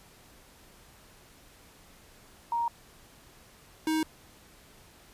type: tone pair in turn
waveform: sine / square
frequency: 937 / 315.2 Hz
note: A#5 / D#4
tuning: +9 / +23 cents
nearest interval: octave + perfect fifth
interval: 1886 cents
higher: first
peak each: -26 dBFS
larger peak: neither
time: 2.52-2.68 / 3.87-4.03 s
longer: neither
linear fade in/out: 2 ms
effects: pink hiss -56 dBFS RMS until 5.13 s + resampled to 32000 Hz